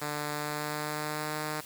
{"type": "tone with pitch glide", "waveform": "5% pulse", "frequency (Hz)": [148.4, 152.75], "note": ["D3", "D#3"], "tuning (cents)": [18, -32], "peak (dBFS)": -21, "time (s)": [0.01, 1.61], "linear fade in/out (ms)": 10, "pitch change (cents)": 50, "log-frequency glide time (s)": [0.29, 1.38], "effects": ["white hiss -47 dBFS RMS until 1.65 s"]}